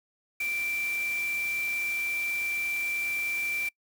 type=tone in noise; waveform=sine; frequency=2349 Hz; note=D7; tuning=in tune; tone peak=-28 dBFS; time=0.4-3.69 s; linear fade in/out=5 ms; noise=white; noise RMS=-42 dBFS; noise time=0.4-3.69 s; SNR=+11 dB; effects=noise-tail reverb RT60 0.1 s tail -26 dB re dry

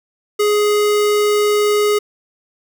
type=tone; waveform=square; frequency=417 Hz; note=G#4; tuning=7 cents sharp; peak=-13 dBFS; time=0.39-1.99 s; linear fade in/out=10 ms; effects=none

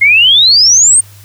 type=exponential sweep; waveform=sine; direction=up; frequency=2100 to 8870 Hz; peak=-3 dBFS; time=0.01-1.01 s; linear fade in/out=10 ms; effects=added 101 Hz sine -35 dBFS peak until 1.24 s + white hiss -41 dBFS RMS until 1.24 s

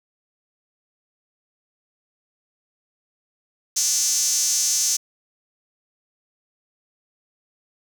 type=tone with high-pass filter; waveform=sawtooth; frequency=293.7 Hz; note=D4; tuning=in tune; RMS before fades=-21 dBFS; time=3.76-4.97 s; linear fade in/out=10 ms; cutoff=6200 Hz; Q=4.9; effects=none

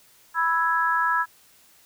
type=chord; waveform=sine; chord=E major; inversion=second; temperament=equal; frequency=987.8 / 1318.5 / 1661.2 Hz; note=B5 / E6 / G#6; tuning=0 / 0 / 0 cents; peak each=-24 dBFS; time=0.34-1.26 s; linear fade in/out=50 ms; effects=white hiss -56 dBFS RMS until 1.85 s

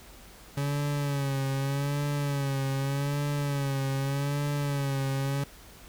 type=tone with vibrato; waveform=40% pulse; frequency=140.2 Hz; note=C#3; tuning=20 cents sharp; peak=-26 dBFS; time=0.57-5.44 s; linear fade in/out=5 ms; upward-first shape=sine; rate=0.83 Hz; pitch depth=59 cents each way; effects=added 50 Hz sine -55 dBFS peak until 5.88 s + pink hiss -51 dBFS RMS until 5.88 s

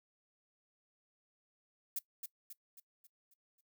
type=noise with echo; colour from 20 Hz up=violet; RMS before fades=-37 dBFS; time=1.96-1.99 s; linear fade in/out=5 ms; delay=270 ms; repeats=6; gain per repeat=-6 dB; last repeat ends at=3.61 s; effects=noise-tail reverb RT60 0.1 s tail -20 dB re dry

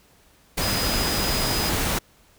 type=tone in noise; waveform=sine; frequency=4978 Hz; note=D#8; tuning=in tune; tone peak=-28 dBFS; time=0.61-1.7 s; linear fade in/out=10 ms; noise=pink; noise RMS=-24 dBFS; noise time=0.57-1.99 s; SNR=-7 dB; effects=pink hiss -57 dBFS RMS until 2.38 s

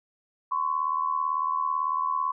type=tone pair together; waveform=sine; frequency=1030.7 / 1108.7 Hz; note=C6 / C#6; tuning=-26 / 0 cents; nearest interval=minor second; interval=126 cents; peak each=-27 dBFS; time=0.51-2.32 s; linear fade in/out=10 ms; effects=none

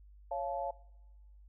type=chord; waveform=sine; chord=Db augmented; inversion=none; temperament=just; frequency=554.4 / 693 / 866.2 Hz; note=Db5 / F5 / A5; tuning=0 / -14 / -27 cents; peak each=-38 / -37 / -39 dBFS; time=0.31-0.71 s; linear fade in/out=5 ms; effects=noise-tail reverb RT60 1.0 s tail -21 dB re dry + added 50 Hz sine -54 dBFS peak until 1.48 s

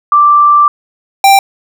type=tone pair in turn; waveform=sine / square; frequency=1174.7 / 786.2 Hz; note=D6 / G5; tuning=0 / +5 cents; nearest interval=perfect fifth; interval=695 cents; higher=first; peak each=-3 dBFS; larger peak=neither; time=0.12-0.68 / 1.24-1.39 s; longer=first; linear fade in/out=2 ms; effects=none

